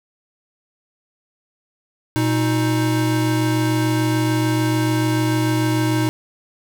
square tone pair together, 120 / 313.2 Hz, B2 / D#4, -49 / +11 cents, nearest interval octave + perfect fourth, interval 1660 cents, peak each -20 dBFS, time 2.16-6.09 s, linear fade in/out 0 ms, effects none

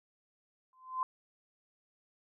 sine tone with exponential growth, 1032 Hz, C6, 24 cents flat, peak -27 dBFS, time 0.73-1.03 s, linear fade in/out 1 ms, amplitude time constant 65 ms, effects none

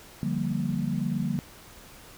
sine chord, G minor seventh, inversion second, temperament equal, 146.83 / 174.61 / 196 / 233.1 Hz, D3 / F3 / G3 / Bb3, 0 / 0 / 0 / 0 cents, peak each -31 dBFS, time 0.23-1.39 s, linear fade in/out 0 ms, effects pink hiss -49 dBFS RMS until 2.17 s

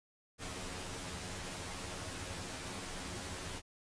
pink noise with comb filter, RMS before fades -43 dBFS, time 0.38-3.62 s, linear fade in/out 50 ms, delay 11 ms, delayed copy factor +0.8, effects resampled to 22050 Hz

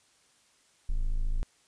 triangle tone, 27.14 Hz, A0, 23 cents flat, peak -23 dBFS, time 0.89-1.43 s, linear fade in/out 0 ms, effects white hiss -65 dBFS RMS until 1.67 s + resampled to 22050 Hz

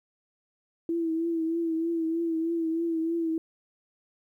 sine tone with vibrato, 329.6 Hz, E4, in tune, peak -25 dBFS, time 0.89-3.38 s, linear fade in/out 2 ms, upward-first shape triangle, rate 3.2 Hz, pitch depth 51 cents each way, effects 11-bit

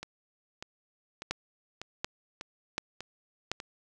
two click trains, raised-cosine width 0.2 ms, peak -22 / -13 dBFS, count 7 / 4, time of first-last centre 0.03-3.601 / 1.31-3.516 s, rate 1.68 / 1.36 Hz, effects none

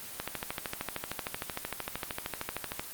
click train, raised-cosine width 0.3 ms, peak -16 dBFS, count 35, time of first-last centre 0.2-2.795 s, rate 13.1 Hz, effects white hiss -43 dBFS RMS until 2.93 s + Opus 24 kbps

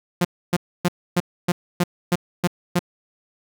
sawtooth tone bursts, 176.2 Hz, F3, 16 cents sharp, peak -12 dBFS, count 9, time 0.21-2.792 s, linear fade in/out 5 ms, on 38 ms, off 280 ms, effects none

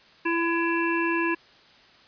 harmonic tone, 335.7 Hz, E4, 32 cents sharp, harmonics 1 / 3 / 5 / 7 / 8, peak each -25 / -29 / -29 / -36 / -31 dBFS, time 0.25-1.35 s, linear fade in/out 10 ms, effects white hiss -54 dBFS RMS until 2.07 s + resampled to 11025 Hz

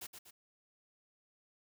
white noise with echo, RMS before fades -45 dBFS, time 0.01-0.07 s, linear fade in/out 10 ms, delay 120 ms, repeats 2, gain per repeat -6 dB, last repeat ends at 0.31 s, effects none

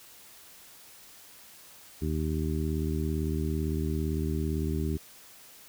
harmonic tone, 77.78 Hz, D#2, in tune, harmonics 1 / 2 / 3 / 4 / 5, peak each -30 / -33 / -35 / -36 / -37 dBFS, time 2.01-4.98 s, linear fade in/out 20 ms, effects white hiss -52 dBFS RMS until 5.68 s

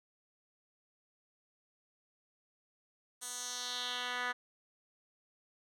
10% pulse tone with band-pass filter sweep, 246.9 Hz, B3, in tune, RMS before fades -39 dBFS, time 3.21-4.33 s, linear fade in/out 20 ms, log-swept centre 8700 to 1800 Hz, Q 2.1, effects none

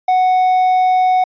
triangle tone, 740 Hz, F#5, in tune, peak -8 dBFS, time 0.08-1.24 s, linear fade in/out 5 ms, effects resampled to 11025 Hz

